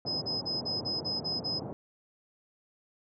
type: band-pass noise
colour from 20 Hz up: pink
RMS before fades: -40 dBFS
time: 0.05-1.73 s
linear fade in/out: 0 ms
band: 110 to 820 Hz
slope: 24 dB/octave
type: tone bursts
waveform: sine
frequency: 5070 Hz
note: D#8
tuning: 32 cents sharp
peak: -30 dBFS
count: 8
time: 0.06-1.599 s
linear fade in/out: 20 ms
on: 160 ms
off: 37 ms
effects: none

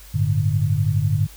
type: chord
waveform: sine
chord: G suspended second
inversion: none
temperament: equal with one note detuned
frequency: 98 / 110 / 147.26 Hz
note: G2 / A2 / D3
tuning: 0 / 0 / +5 cents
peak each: -21 / -21 / -21 dBFS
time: 0.14-1.27 s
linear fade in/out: 10 ms
effects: added 50 Hz sine -42 dBFS peak until 1.36 s + white hiss -46 dBFS RMS until 1.36 s

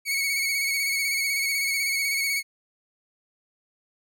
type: tone with vibrato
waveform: sawtooth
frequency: 2217 Hz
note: C#7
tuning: in tune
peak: -20 dBFS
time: 0.05-2.43 s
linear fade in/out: 50 ms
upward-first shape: square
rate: 16 Hz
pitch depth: 28 cents each way
effects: none

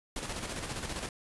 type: noise with tremolo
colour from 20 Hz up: pink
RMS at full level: -36 dBFS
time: 0.16-1.09 s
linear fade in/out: 2 ms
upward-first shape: square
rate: 15 Hz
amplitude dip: 45%
effects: resampled to 24000 Hz

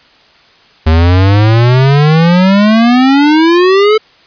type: exponential sweep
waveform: square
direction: up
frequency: 77.78 to 440 Hz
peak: -5 dBFS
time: 0.86-3.98 s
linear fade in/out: 10 ms
effects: white hiss -44 dBFS RMS until 4.26 s + resampled to 11025 Hz

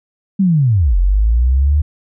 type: linear two-way sweep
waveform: sine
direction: down then up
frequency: 201.6 to 43 to 76.4 Hz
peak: -9 dBFS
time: 0.39-1.82 s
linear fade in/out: 10 ms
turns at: 0.97 s
effects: none

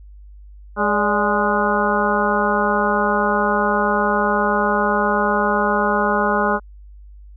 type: harmonic tone with a mistuned harmonic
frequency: 207.7 Hz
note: G#3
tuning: in tune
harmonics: 1 / 2 / 3 / 4 / 5 / 6 / 7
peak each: -23 / -23 / -23 / -23 / -23 / -23 / -23 dBFS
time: 0.76-6.6 s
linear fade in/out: 50 ms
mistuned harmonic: 3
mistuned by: -96 cents
effects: added 50 Hz sine -38 dBFS peak until 7.36 s

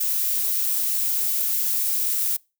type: noise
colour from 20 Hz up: violet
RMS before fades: -23 dBFS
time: 0-2.37 s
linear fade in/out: 10 ms
effects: noise-tail reverb RT60 0.3 s tail -26 dB re dry

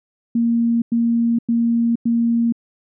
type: tone bursts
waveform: sine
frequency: 233.1 Hz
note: A#3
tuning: in tune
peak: -14 dBFS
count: 4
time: 0.35-2.524 s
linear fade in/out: 5 ms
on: 470 ms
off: 98 ms
effects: none

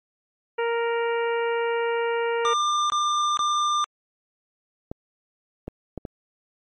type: harmonic tone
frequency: 466.2 Hz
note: A#4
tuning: in tune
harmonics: 1 / 2 / 3 / 4 / 5 / 6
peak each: -23 / -29 / -33 / -35 / -37 / -39 dBFS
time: 0.58-2.54 s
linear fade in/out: 10 ms
type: tone bursts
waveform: square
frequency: 1195 Hz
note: D6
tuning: 30 cents sharp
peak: -21 dBFS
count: 3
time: 2.45-3.842 s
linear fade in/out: 0 ms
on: 450 ms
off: 21 ms
type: clicks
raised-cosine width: 2 ms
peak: -18 dBFS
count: 4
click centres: 4.915 / 5.68 / 5.977 / 6.052 s
effects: MP3 32 kbps

